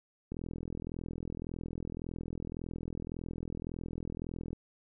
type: click train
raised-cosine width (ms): 3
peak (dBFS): -26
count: 177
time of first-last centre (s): 0.32-4.531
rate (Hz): 41.8
effects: none

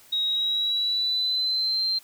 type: tone with pitch glide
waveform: sine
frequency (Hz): 3800 to 4144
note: A#7 to C8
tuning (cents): +33 to -17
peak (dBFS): -22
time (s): 0.12-1.99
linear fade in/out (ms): 10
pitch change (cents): +150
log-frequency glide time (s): 0.26-1.84
effects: white hiss -53 dBFS RMS until 2.03 s

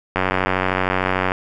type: click train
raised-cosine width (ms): 0.5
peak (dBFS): -3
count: 109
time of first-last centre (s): 0.16-1.319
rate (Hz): 93.2
effects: none

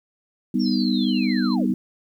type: chord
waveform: sine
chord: G augmented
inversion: none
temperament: equal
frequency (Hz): 196 / 246.9 / 311.1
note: G3 / B3 / D#4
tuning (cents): 0 / 0 / 0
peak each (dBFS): -23 / -21 / -25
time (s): 0.54-1.74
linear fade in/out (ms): 5
type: linear sweep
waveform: sine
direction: down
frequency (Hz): 5588 to 72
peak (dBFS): -31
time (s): 0.59-1.72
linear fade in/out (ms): 20
type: tone with tremolo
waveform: sine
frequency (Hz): 4110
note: C8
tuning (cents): -32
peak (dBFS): -30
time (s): 0.65-1.56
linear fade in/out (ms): 20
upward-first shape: sine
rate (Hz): 14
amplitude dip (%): 55
effects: 9-bit

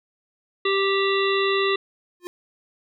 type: harmonic tone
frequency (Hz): 392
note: G4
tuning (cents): 0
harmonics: 1 / 3 / 5 / 7 / 9 / 10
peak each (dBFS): -21 / -26 / -28 / -29 / -31 / -31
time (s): 0.65-1.76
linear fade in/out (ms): 5
type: tone with exponential growth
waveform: square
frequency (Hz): 353.6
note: F4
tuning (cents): +22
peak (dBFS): -28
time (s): 2.2-2.27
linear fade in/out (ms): 0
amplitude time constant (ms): 15
effects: none

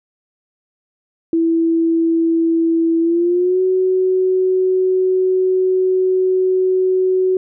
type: tone with pitch glide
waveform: sine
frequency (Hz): 330 to 372.6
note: E4 to F#4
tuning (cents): +2 to +12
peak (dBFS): -12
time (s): 1.33-7.37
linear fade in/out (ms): 2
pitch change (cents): +210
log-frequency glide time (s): 3-3.61
effects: none

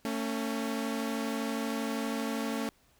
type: tone pair together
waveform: sawtooth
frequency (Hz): 224.6 / 277.2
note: A3 / C#4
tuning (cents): +36 / 0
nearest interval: major third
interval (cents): 364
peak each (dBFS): -29 / -31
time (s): 0.05-2.69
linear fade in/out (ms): 0
effects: pink hiss -66 dBFS RMS until 2.99 s

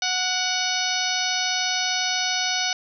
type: harmonic tone with a mistuned harmonic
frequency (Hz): 737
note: F#5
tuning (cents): -7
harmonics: 1 / 2 / 3 / 4 / 5 / 6 / 7 / 8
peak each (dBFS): -30 / -30 / -30 / -30 / -30 / -30 / -30 / -30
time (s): 0.02-2.73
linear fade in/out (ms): 2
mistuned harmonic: 3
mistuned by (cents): +33
effects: none

